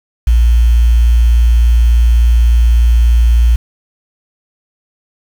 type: tone with quantisation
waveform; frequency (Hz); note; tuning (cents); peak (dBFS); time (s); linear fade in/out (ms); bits
sine; 58.27; A#1; 0; -5; 0.27-3.56; 5; 5
effects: none